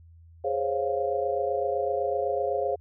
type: chord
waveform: sine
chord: Db major seventh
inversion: second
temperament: equal with one note detuned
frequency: 415.3 / 523.3 / 551.2 / 698.5 Hz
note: Ab4 / C5 / Db5 / F5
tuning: 0 / 0 / -10 / 0 cents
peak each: -30 dBFS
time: 0.44-2.76 s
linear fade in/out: 10 ms
effects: added 83 Hz sine -49 dBFS peak until 2.8 s